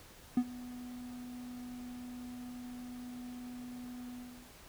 triangle tone with ADSR envelope, 246.9 Hz, B3, in tune, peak -21 dBFS, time 0.37-4.52 s, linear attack 4 ms, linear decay 60 ms, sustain -20 dB, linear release 380 ms, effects pink hiss -56 dBFS RMS until 4.68 s

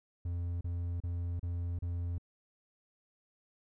triangle tone bursts, 86.7 Hz, F2, 12 cents flat, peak -31 dBFS, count 5, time 0.25-2.182 s, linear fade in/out 5 ms, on 360 ms, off 33 ms, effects none

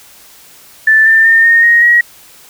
sine tone with pitch steps, 1760 / 1787.7 / 1815.8 / 1844.3 / 1873.3 / 1902.7 Hz, A6 / A6 / A#6 / A#6 / A#6 / A#6, 0 / +27 / -46 / -19 / +8 / +35 cents, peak -4 dBFS, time 0.87-2.01 s, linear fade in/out 5 ms, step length 190 ms, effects white hiss -40 dBFS RMS until 2.49 s

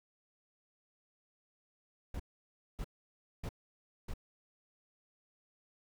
brown noise bursts, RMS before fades -39 dBFS, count 4, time 2.14-4.138 s, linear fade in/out 5 ms, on 57 ms, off 590 ms, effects none

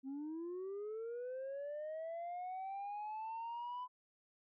sine linear sweep, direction up, 260.9 to 1006 Hz, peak -39 dBFS, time 0.03-3.88 s, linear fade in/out 50 ms, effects tanh soft clip ceiling -40 dBFS

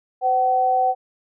sine tone pair together, 511.7 / 758 Hz, C5 / F#5, -39 / +42 cents, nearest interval perfect fifth, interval 681 cents, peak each -24 / -16 dBFS, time 0.21-0.95 s, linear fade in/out 50 ms, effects none

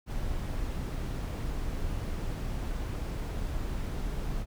brown noise, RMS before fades -33 dBFS, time 0.06-4.46 s, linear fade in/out 50 ms, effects none

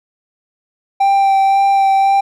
triangle tone with vibrato, 784 Hz, G5, in tune, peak -7 dBFS, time 1-2.21 s, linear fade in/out 10 ms, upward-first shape sine, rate 1.9 Hz, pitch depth 13 cents each way, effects none

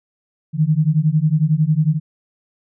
sine beating tone pair, 149.5 / 160.5 Hz, D3 / E3, +31 / -46 cents, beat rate 11 Hz, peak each -16 dBFS, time 0.53-2 s, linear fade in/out 50 ms, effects none

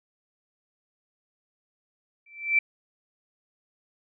sine tone with exponential growth, 2334 Hz, D7, 11 cents flat, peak -15 dBFS, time 2.26-2.59 s, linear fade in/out 5 ms, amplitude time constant 71 ms, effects none

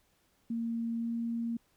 sine tone with pitch glide, 230.7 to 232.2 Hz, A#3 to A#3, -18 to -7 cents, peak -31 dBFS, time 0.5-1.57 s, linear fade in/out 5 ms, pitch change +11 cents, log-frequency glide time 0.98-1.08 s, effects pink hiss -71 dBFS RMS until 1.76 s

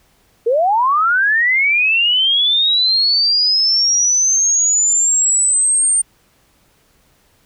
sine linear sweep, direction up, 437.4 to 8830 Hz, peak -11 dBFS, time 0.46-6.02 s, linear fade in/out 10 ms, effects pink hiss -56 dBFS RMS until 7.45 s

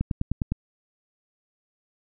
click train, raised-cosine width 5 ms, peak -12 dBFS, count 6, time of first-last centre 0.01-0.52 s, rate 9.8 Hz, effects none

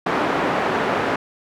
pink band-pass noise, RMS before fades -21 dBFS, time 0.06-1.16 s, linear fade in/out 5 ms, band 290 to 1600 Hz, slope 12 dB/octave, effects none

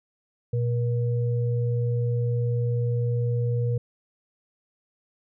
sine tone pair together, 119.5 / 478 Hz, A#2 / A#4, +43 / +43 cents, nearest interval 2 octaves, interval 2400 cents, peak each -22 / -31 dBFS, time 0.53-3.78 s, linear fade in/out 5 ms, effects none

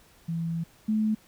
sine tone pair in turn, 166.1 / 216.1 Hz, E3 / A3, +13 / -31 cents, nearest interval perfect fourth, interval 456 cents, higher second, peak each -27 / -22 dBFS, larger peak second, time 0.28-0.64 / 0.88-1.15 s, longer first, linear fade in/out 10 ms, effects pink hiss -58 dBFS RMS until 1.27 s

